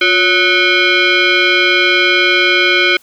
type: tone with frequency modulation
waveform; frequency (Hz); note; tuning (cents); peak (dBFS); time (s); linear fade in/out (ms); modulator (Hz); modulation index
sine; 356.1; F4; +34; -8; 0.01-2.97; 5; 919; 3.4
effects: white hiss -49 dBFS RMS until 3.02 s